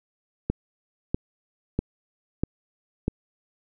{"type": "click train", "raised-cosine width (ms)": 3, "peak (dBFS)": -10, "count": 5, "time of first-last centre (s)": [0.5, 3.081], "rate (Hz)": 1.55, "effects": []}